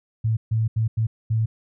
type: tone bursts at uneven times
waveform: sine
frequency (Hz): 111.4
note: A2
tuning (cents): +22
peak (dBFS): -18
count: 5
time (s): 0.24-0.37 / 0.51-0.68 / 0.76-0.88 / 0.97-1.07 / 1.3-1.46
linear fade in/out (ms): 10
effects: none